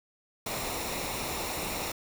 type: noise with comb filter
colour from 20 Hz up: pink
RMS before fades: -34 dBFS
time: 0.46-1.92 s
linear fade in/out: 5 ms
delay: 0.63 ms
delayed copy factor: -0.55
effects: none